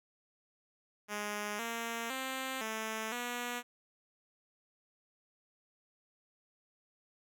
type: tone with pitch steps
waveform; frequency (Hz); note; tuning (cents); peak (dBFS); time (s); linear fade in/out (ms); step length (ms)
5% pulse; 207.9 / 231.2 / 263 / 220.1 / 242.9; G#3 / A#3 / C4 / A3 / B3; +2 / -14 / +9 / +1 / -29; -25; 1.08-3.63; 50; 510
effects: none